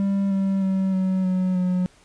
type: tone with pitch steps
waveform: triangle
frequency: 197.2 / 194.04 / 190.92 / 187.86 / 184.85 / 181.88 Hz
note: G3 / G3 / G3 / F#3 / F#3 / F#3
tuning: +11 / -17 / -45 / +27 / -1 / -29 cents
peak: -17 dBFS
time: 0-1.86 s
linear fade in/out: 0 ms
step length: 310 ms
effects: pink hiss -55 dBFS RMS until 2.04 s + resampled to 22050 Hz